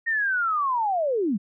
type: linear sweep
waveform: sine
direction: down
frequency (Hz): 1865 to 176.8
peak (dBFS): -21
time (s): 0.06-1.38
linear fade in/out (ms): 20
effects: none